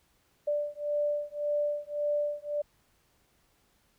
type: beating tone pair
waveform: sine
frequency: 587.3 / 589.1 Hz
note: D5 / D5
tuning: 0 / +5 cents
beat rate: 1.8 Hz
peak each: -31 dBFS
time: 0.47-2.62 s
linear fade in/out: 10 ms
effects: pink hiss -69 dBFS RMS until 3.98 s